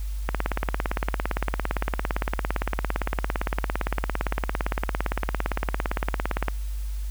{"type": "click train", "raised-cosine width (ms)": 0.5, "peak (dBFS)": -9, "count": 110, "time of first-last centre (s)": [0.29, 6.483], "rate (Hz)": 17.6, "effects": ["added 50 Hz sine -27 dBFS peak until 7.1 s", "white hiss -49 dBFS RMS until 7.1 s"]}